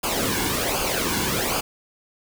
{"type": "noise with flanger", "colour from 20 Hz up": "pink", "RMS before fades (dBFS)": -24, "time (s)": [0.03, 1.61], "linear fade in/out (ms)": 10, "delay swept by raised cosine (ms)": [0.52, 1.62], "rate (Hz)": 1.3, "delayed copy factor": -0.65, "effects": []}